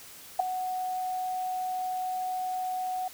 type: tone with ADSR envelope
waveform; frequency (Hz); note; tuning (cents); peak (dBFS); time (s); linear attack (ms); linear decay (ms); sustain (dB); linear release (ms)
sine; 740; F#5; 0; -16; 0.39-3.08; 9; 5; -13; 4
effects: white hiss -48 dBFS RMS until 3.13 s